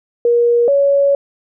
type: tone pair in turn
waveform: sine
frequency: 474.8 / 560.7 Hz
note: A#4 / C#5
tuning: +32 / +20 cents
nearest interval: minor third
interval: 288 cents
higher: second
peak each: -9 dBFS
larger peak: neither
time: 0.25-0.68 / 0.68-1.15 s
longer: second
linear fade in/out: 2 ms
effects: none